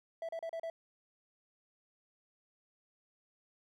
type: tone bursts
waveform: triangle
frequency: 659.3 Hz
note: E5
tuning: in tune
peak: -35 dBFS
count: 5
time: 0.22-0.7 s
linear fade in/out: 2 ms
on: 68 ms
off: 35 ms
effects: none